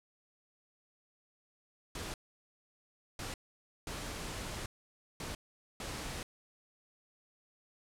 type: noise bursts at uneven times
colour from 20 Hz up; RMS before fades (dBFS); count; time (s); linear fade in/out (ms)
pink; -41; 5; 1.95-2.14 / 3.19-3.34 / 3.87-4.66 / 5.2-5.35 / 5.8-6.23; 2
effects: low-pass 10000 Hz 12 dB/octave